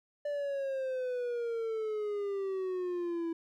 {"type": "exponential sweep", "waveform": "triangle", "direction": "down", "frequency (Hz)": [587.3, 329.6], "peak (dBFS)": -30, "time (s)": [0.25, 3.33], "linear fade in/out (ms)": 5, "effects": []}